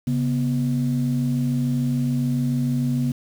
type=tone pair together; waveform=sine; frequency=137.4 / 244.3 Hz; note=C#3 / B3; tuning=-15 / -19 cents; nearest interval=minor seventh; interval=996 cents; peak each=-21 dBFS; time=0.07-3.12 s; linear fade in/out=5 ms; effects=tanh soft clip ceiling -13 dBFS + 7-bit